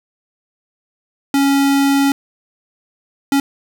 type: tone bursts at uneven times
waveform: square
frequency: 277.7 Hz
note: C#4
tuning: 3 cents sharp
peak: -12 dBFS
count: 2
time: 1.34-2.12 / 3.32-3.4 s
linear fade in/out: 2 ms
effects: 7-bit